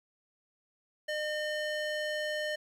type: tone with band-pass filter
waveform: square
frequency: 607 Hz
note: D#5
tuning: 43 cents flat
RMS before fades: -34 dBFS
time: 1.08-2.56 s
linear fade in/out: 10 ms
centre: 2000 Hz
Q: 0.71
effects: 10-bit